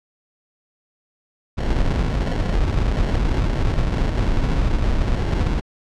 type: noise with sample-and-hold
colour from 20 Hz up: brown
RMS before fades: -19 dBFS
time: 1.57-5.61 s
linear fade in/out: 20 ms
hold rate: 1225 Hz
effects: low-pass 5000 Hz 12 dB/octave